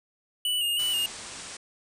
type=tone with vibrato; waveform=square; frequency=2900 Hz; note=F#7; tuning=35 cents flat; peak=-25 dBFS; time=0.45-1.06 s; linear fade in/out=2 ms; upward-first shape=square; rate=3.1 Hz; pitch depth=38 cents each way
type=low-pass noise; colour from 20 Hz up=white; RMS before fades=-41 dBFS; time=0.79-1.57 s; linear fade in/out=5 ms; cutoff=9400 Hz; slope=96 dB/octave
effects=none